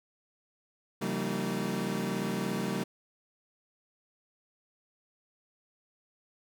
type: tone cluster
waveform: 30% pulse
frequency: 134.9 / 168.7 / 192 / 229.1 / 311 Hz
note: C#3 / E3 / G3 / A#3 / D#4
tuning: -47 / +40 / -36 / -30 / -1 cents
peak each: -37 / -37 / -31 / -33 / -38 dBFS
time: 1.01-2.84 s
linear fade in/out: 10 ms
effects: none